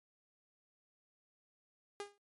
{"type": "tone with exponential decay", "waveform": "sawtooth", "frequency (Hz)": 406.8, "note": "G#4", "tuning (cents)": -36, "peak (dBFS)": -34, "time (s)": [2, 2.18], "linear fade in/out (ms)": 1, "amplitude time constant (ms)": 38, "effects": ["MP3 48 kbps"]}